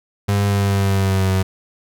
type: tone with pitch glide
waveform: 35% pulse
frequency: 100.8 to 94.59 Hz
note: G2 to F#2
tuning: +49 to +39 cents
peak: -13 dBFS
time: 0.28-1.43 s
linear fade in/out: 10 ms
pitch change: -110 cents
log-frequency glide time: 0.47-1.32 s
effects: none